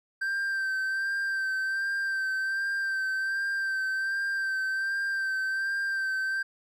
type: tone with vibrato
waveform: triangle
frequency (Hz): 1568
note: G6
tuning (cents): 0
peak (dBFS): -25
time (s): 0.21-6.43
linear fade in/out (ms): 10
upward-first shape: sine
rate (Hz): 1.3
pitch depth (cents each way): 26
effects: none